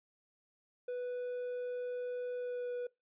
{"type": "tone with pitch glide", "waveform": "triangle", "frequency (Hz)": [493.9, 489.4], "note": ["B4", "B4"], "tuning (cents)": [0, -16], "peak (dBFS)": -34, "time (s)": [0.88, 2.87], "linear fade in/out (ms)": 5, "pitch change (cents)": -16, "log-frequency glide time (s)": [2.37, 2.74], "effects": ["noise-tail reverb RT60 0.2 s tail -22 dB re dry", "resampled to 8000 Hz"]}